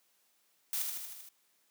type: noise with echo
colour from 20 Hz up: blue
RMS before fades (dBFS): -34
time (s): 0.73-0.82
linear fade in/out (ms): 0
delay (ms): 78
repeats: 6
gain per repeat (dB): -3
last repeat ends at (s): 1.288
effects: white hiss -72 dBFS RMS until 1.7 s + high-pass 200 Hz 12 dB/octave